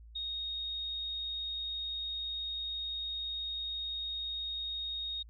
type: tone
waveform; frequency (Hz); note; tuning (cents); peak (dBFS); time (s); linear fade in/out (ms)
sine; 3729; A#7; 0; -35; 0.15-5.23; 10
effects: added 56 Hz sine -50 dBFS peak until 5.29 s